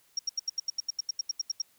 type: tone bursts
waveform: sine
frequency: 5588 Hz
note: F8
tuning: in tune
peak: -26 dBFS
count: 15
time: 0.17-1.619 s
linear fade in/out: 5 ms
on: 21 ms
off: 81 ms
effects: white hiss -65 dBFS RMS until 1.78 s